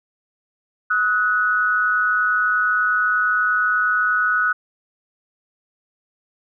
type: tone pair together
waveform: sine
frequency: 1271.6 / 1480 Hz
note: D#6 / F#6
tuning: +37 / 0 cents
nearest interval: minor third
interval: 263 cents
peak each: -21 / -17 dBFS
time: 0.9-4.53 s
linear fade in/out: 10 ms
effects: none